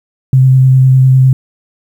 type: tone with vibrato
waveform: sine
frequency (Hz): 130.81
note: C3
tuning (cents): 0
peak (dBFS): -3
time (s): 0.33-1.33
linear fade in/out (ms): 2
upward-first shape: square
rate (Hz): 9.9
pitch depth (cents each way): 11
effects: 7-bit